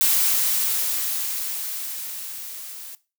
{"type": "noise with level ramp", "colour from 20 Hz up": "blue", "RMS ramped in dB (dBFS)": [-18, -38], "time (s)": [0.01, 2.95], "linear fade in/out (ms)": 0, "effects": ["noise-tail reverb RT60 0.3 s tail -18 dB re dry"]}